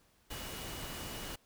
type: tone in noise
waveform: sine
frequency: 2919 Hz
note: F#7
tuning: 24 cents flat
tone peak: -51 dBFS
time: 0.3-1.36 s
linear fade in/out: 10 ms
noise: pink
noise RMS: -43 dBFS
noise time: 0.3-1.36 s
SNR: -11 dB
effects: pink hiss -69 dBFS RMS until 1.45 s